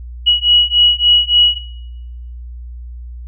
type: beating tone pair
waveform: sine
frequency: 2914 / 2917.5 Hz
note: F#7 / F#7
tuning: -27 / -25 cents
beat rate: 3.5 Hz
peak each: -12 dBFS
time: 0.26-1.59 s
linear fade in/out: 20 ms
effects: noise-tail reverb RT60 1.0 s tail -22 dB re dry + added 60 Hz sine -27 dBFS peak until 3.27 s